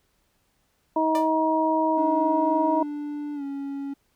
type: harmonic tone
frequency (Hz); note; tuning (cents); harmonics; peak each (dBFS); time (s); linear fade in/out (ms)
317; D#4; +32; 1 / 2 / 3; -24 / -25 / -23; 0.96-2.83; 5
type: tone with exponential decay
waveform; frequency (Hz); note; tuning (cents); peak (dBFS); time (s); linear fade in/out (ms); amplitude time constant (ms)
sawtooth; 593; D5; +17; -24; 1.15-1.32; 1; 36
type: tone with pitch glide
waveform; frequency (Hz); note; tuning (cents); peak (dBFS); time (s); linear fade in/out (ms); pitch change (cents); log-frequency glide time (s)
triangle; 293.7 to 278.3; D4 to C#4; 0 to +7; -27; 1.97-3.94; 10; -93; 3.34-3.43
effects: pink hiss -69 dBFS RMS until 4.15 s